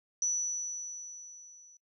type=tone with level ramp; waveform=sine; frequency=5930 Hz; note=F#8; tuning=3 cents sharp; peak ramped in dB=-26 to -54 dBFS; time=0.22-1.77 s; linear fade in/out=2 ms; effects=noise-tail reverb RT60 0.1 s tail -23 dB re dry